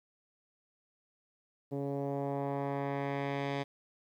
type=tone with low-pass filter sweep; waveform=10% pulse; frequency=140 Hz; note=C#3; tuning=18 cents sharp; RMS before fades=-35 dBFS; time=1.71-3.64 s; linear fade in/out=20 ms; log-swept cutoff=420 to 3600 Hz; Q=1.1; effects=11-bit

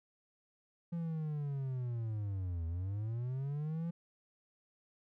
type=linear two-way sweep; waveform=triangle; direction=down then up; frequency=171.6 to 80.8 to 171.6 Hz; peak=-33 dBFS; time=0.92-3.91 s; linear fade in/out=10 ms; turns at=2.66 s; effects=none

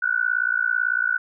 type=tone with amplitude modulation; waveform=sine; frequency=1480 Hz; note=F#6; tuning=in tune; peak=-15 dBFS; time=0.02-1.18 s; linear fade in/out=10 ms; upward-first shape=sine; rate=58 Hz; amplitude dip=100%; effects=none

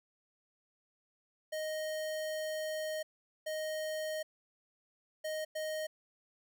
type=tone bursts at uneven times; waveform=square; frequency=622.3 Hz; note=D#5; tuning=in tune; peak=-36 dBFS; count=4; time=1.52-3.03 / 3.46-4.23 / 5.24-5.45 / 5.55-5.87 s; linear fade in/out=10 ms; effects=none

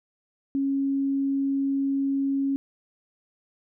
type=tone; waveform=sine; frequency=274.6 Hz; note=C#4; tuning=16 cents flat; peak=-22 dBFS; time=0.55-2.56 s; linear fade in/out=0 ms; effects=none

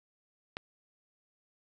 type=click; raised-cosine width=0.3 ms; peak=-20 dBFS; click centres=0.569 s; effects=none

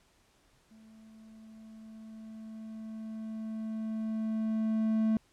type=tone with level ramp; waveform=triangle; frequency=220 Hz; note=A3; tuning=in tune; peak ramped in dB=-52 to -22 dBFS; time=0.71-5.17 s; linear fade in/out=2 ms; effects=pink hiss -67 dBFS RMS until 5.32 s + low-pass 10000 Hz 12 dB/octave

